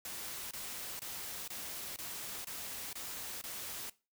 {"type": "noise bursts", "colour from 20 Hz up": "white", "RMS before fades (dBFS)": -43, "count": 8, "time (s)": [0.05, 3.898], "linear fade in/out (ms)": 2, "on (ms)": 460, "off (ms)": 24, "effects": ["noise-tail reverb RT60 0.3 s tail -20 dB re dry"]}